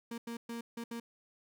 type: tone bursts at uneven times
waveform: 35% pulse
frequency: 233.1 Hz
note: A#3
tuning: in tune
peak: -37 dBFS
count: 5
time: 0.11-0.18 / 0.27-0.37 / 0.49-0.61 / 0.77-0.84 / 0.91-1 s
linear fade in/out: 5 ms
effects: none